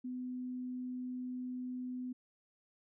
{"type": "tone", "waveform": "sine", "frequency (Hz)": 251.6, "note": "B3", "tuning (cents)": 32, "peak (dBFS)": -38, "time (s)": [0.04, 2.13], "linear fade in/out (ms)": 10, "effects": []}